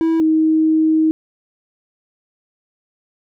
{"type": "tone pair in turn", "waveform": ["triangle", "sine"], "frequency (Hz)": [325.7, 315.9], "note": ["E4", "D#4"], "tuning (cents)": [-21, 26], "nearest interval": "minor second", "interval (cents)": 53, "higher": "first", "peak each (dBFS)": -11, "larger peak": "neither", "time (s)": [[0.01, 0.2], [0.2, 1.11]], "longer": "second", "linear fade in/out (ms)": 0, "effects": []}